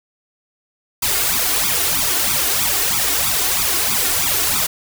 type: noise with flanger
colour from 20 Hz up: white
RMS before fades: -18 dBFS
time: 1.02-4.67 s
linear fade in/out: 10 ms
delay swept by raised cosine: 0.83 to 2.83 ms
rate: 3.1 Hz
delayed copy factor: +1
effects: none